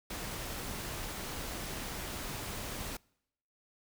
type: noise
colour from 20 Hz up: pink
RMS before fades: -40 dBFS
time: 0.1-2.97 s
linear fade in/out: 5 ms
effects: noise-tail reverb RT60 0.8 s tail -26 dB re dry